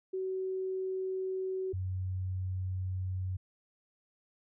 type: tone pair in turn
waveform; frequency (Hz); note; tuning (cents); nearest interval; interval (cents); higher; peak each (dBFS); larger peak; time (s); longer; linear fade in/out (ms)
sine; 376.9 / 93.01; F#4 / F#2; +32 / +10; 2 octaves; 2422; first; -32 / -32; neither; 0.13-1.73 / 1.73-3.37; second; 10
effects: none